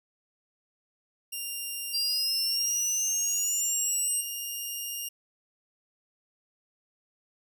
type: tone with pitch glide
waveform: 5% pulse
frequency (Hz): 2794 to 2826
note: F7 to F7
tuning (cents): 0 to +20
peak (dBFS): -25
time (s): 1.32-5.09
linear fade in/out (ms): 10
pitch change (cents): +20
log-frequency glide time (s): 2.19-3.62
type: exponential sweep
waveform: sine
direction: up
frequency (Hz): 4699 to 8372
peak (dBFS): -26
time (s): 1.93-4.22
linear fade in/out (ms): 20
effects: none